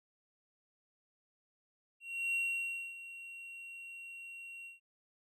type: tone with ADSR envelope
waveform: triangle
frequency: 2743 Hz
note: F7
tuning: 32 cents flat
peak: -29 dBFS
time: 2-4.8 s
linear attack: 340 ms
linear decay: 600 ms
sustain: -15 dB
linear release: 140 ms
effects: resampled to 32000 Hz